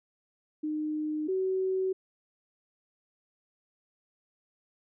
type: tone pair in turn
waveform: sine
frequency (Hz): 305.8 / 377.3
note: D#4 / F#4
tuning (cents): -30 / +34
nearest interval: major third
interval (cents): 364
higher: second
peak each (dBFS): -29 / -26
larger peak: second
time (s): 0.63-1.28 / 1.28-1.93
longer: neither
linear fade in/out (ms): 10
effects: none